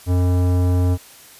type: tone with tanh clipping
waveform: sine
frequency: 90 Hz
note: F#2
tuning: 47 cents flat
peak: -16 dBFS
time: 0.06-0.98 s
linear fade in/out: 50 ms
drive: 17 dB
effects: white hiss -44 dBFS RMS until 1.39 s + resampled to 32000 Hz